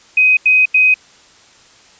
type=tone bursts; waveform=sine; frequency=2515 Hz; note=D#7; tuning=18 cents sharp; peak=-7 dBFS; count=3; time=0.17-0.942 s; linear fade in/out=5 ms; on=200 ms; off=86 ms; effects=white hiss -46 dBFS RMS until 1.99 s + resampled to 16000 Hz